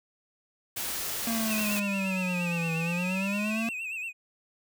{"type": "noise", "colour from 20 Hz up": "white", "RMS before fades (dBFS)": -33, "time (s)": [0.76, 1.8], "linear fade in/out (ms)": 10}
{"type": "exponential two-way sweep", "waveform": "square", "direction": "down then up", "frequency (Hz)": [231.1, 162.2, 231.1], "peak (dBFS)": -29, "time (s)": [1.27, 3.69], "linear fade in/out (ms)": 2, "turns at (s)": 2.76}
{"type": "tone with vibrato", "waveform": "triangle", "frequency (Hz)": 2600, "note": "E7", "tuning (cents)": -24, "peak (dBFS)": -31, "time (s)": [1.47, 4.13], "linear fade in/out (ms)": 50, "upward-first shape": "sine", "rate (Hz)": 8.6, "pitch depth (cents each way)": 90}
{"effects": []}